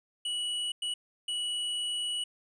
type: tone bursts at uneven times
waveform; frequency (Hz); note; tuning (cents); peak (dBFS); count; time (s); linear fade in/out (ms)
square; 2937; F#7; -13; -31; 3; 0.25-0.72 / 0.82-0.94 / 1.28-2.24; 5
effects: resampled to 22050 Hz